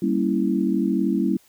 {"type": "chord", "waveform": "sine", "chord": "G diminished seventh", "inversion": "none", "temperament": "equal", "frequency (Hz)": [196, 233.1, 277.2, 329.6], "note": ["G3", "Bb3", "Db4", "Fb4"], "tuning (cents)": [0, 0, 0, 0], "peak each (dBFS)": [-23, -25, -25, -24], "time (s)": [0.02, 1.37], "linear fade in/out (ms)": 5, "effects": ["white hiss -57 dBFS RMS until 1.48 s"]}